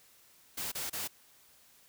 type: noise bursts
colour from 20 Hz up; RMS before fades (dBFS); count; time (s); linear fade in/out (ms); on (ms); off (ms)
white; -37; 3; 0.57-1.078; 10; 150; 29
effects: white hiss -62 dBFS RMS until 1.88 s